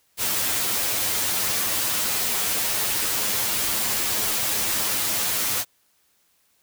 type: noise with comb filter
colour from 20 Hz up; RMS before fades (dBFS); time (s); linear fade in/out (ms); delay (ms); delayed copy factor
white; -24; 0.17-5.65; 50; 9.5; +0.9
effects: white hiss -65 dBFS RMS until 6.62 s